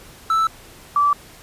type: tone pair in turn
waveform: triangle / sine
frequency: 1318.5 / 1159.1 Hz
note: E6 / D6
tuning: 0 / -23 cents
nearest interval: major second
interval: 223 cents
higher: first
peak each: -13 dBFS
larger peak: neither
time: 0.3-0.47 / 0.96-1.13 s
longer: neither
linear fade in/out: 2 ms
effects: pink hiss -44 dBFS RMS until 1.42 s + resampled to 32000 Hz